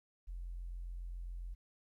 sine tone, 43.64 Hz, F1, 1 cent flat, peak -40 dBFS, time 0.27-1.55 s, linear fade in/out 20 ms, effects tanh soft clip ceiling -36 dBFS + 13-bit

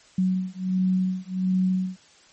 sine beating tone pair, 185 / 186.4 Hz, F#3 / F#3, 0 / +13 cents, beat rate 1.4 Hz, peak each -24 dBFS, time 0.18-1.97 s, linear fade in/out 5 ms, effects white hiss -54 dBFS RMS until 2.32 s + MP3 32 kbps

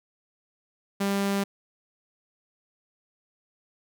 sawtooth tone, 198.5 Hz, G3, 22 cents sharp, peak -20 dBFS, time 1-1.44 s, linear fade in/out 10 ms, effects none

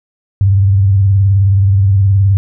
sine tone with vibrato, 98 Hz, G2, in tune, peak -6 dBFS, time 0.41-2.37 s, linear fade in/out 0 ms, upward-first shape sine, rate 19 Hz, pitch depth 77 cents each way, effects none

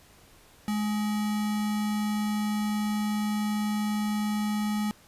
sine tone with sample-and-hold, 210.7 Hz, G#3, 25 cents sharp, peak -25 dBFS, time 0.68-4.91 s, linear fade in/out 0 ms, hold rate 1050 Hz, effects pink hiss -56 dBFS RMS until 5.07 s + resampled to 32000 Hz

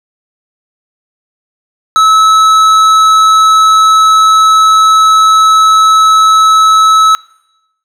sine tone with tanh clipping, 1299 Hz, E6, 26 cents flat, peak -5 dBFS, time 1.96-7.15 s, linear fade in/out 0 ms, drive 12 dB, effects noise-tail reverb RT60 0.9 s tail -23 dB re dry

